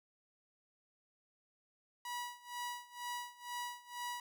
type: tone with tremolo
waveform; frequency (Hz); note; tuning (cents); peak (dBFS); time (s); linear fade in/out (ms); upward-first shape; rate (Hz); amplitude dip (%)
sawtooth; 971; B5; -30; -35; 2.05-4.2; 2; sine; 2.1; 90
effects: none